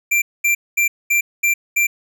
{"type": "tone bursts", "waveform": "square", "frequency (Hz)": 2360, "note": "D7", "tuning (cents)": 8, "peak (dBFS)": -14, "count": 6, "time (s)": [0.11, 1.87], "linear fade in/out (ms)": 10, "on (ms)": 110, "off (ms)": 220, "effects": []}